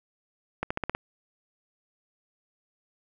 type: accelerating click train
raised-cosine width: 0.5 ms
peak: -13 dBFS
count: 6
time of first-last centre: 0.63-0.95 s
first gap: 75 ms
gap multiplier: 0.92
effects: none